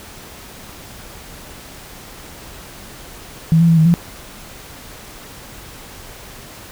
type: tone with pitch steps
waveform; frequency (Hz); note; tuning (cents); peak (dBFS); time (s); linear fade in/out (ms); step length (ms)
sine; 162.5 / 168 / 165 / 158.9 / 170.7; E3 / E3 / E3 / D#3 / F3; -24 / +33 / +2 / +37 / -39; -8; 3.52-3.94; 0; 84
effects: pink hiss -37 dBFS RMS until 6.71 s